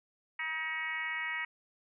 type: harmonic tone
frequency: 317.8 Hz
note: D#4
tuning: 37 cents sharp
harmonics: 3 / 4 / 5 / 6 / 7 / 8 / 9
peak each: -45 / -45 / -47 / -36 / -38 / -49 / -50 dBFS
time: 0.39-1.45 s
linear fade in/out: 5 ms
effects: none